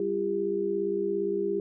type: tone cluster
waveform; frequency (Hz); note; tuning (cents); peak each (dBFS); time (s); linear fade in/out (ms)
sine; 195.5 / 343.2 / 400.6; G3 / F4 / G4; -4 / -30 / +38; -36 / -31 / -27; 0-1.6; 2
effects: none